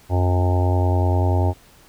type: harmonic tone with a mistuned harmonic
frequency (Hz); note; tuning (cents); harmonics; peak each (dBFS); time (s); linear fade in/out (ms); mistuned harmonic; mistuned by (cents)
90.3; F#2; -42; 1 / 3 / 4 / 5 / 6 / 7 / 8 / 9 / 10; -16 / -28 / -28 / -33 / -35 / -29 / -36 / -29 / -32; 0.09-1.54; 50; 1; -25
effects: pink hiss -51 dBFS RMS until 1.88 s